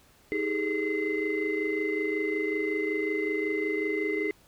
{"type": "tone cluster", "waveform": "sine", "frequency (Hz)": [317.1, 399.4, 424.8, 2056], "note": ["D#4", "G4", "G#4", "C7"], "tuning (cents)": [33, 32, 39, -31], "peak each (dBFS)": -31, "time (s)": [0.32, 4.31], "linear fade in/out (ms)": 0, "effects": ["tanh soft clip ceiling -19 dBFS", "pink hiss -60 dBFS RMS until 4.47 s"]}